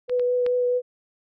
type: tone with vibrato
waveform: sine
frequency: 493.9 Hz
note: B4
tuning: in tune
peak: -19 dBFS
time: 0.08-0.82 s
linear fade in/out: 50 ms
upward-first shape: triangle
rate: 4.7 Hz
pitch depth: 12 cents each way
type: clicks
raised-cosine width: 0.3 ms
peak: -22 / -25 / -18 dBFS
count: 3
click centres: 0.096 / 0.196 / 0.464 s
effects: none